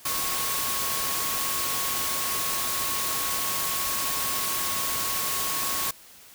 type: tone in noise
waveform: sine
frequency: 1100 Hz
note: C#6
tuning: 14 cents flat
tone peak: -34 dBFS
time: 0.05-5.91 s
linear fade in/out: 5 ms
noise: white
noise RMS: -28 dBFS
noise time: 0.05-5.91 s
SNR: -9 dB
effects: white hiss -50 dBFS RMS until 6.34 s